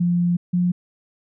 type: tone pair in turn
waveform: sine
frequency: 174.61 / 177.66 Hz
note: F3 / F3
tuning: 0 / +30 cents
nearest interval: unison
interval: 30 cents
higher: second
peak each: -16 dBFS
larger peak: neither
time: 0-0.37 / 0.53-0.72 s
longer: first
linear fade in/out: 10 ms
effects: none